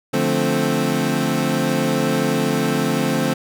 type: chord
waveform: 25% pulse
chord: D minor seventh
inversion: none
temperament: equal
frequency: 146.83 / 174.61 / 220 / 261.6 Hz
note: D3 / F3 / A3 / C4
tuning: 0 / 0 / 0 / 0 cents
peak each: -20 / -21 / -19 / -18 dBFS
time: 0.13-3.34 s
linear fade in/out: 10 ms
effects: none